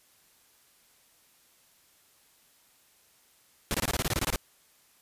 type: noise bursts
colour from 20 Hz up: pink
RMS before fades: -28 dBFS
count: 12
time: 3.71-4.359 s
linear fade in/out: 0 ms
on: 33 ms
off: 23 ms
effects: white hiss -63 dBFS RMS until 5.01 s + resampled to 32000 Hz